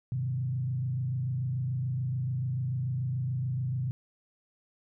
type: tone with frequency modulation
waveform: sine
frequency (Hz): 127.6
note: C3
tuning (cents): -43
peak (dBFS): -28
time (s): 0.12-3.91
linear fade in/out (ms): 0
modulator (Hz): 26.9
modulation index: 0.7
effects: none